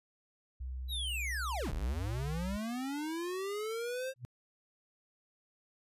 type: tone with pitch glide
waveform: sine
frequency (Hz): 64 to 63.16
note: C2 to B1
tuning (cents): -38 to +39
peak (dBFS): -37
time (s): 0.6-2.57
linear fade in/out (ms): 10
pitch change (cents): -23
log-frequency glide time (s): 1.53-2.01
type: linear two-way sweep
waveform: square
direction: down then up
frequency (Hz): 3967 to 30.87 to 535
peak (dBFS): -36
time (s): 0.88-4.14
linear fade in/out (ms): 50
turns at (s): 1.72
type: tone with exponential growth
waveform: sine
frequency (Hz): 123.47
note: B2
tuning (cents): 0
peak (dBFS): -36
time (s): 4.16-4.25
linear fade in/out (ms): 0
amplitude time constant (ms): 19
effects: resampled to 32000 Hz